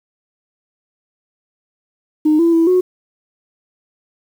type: tone with pitch steps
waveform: sine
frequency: 306.7 / 335.7 / 329.8 / 365.5 Hz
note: D#4 / E4 / E4 / F#4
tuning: -25 / +32 / +1 / -21 cents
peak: -8 dBFS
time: 2.25-2.81 s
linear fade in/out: 10 ms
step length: 140 ms
effects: tanh soft clip ceiling -6 dBFS + 7-bit